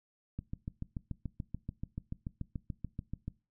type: click train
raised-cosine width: 5 ms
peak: -25 dBFS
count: 21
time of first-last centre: 0.39-3.28 s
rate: 6.92 Hz
effects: noise-tail reverb RT60 0.3 s tail -21 dB re dry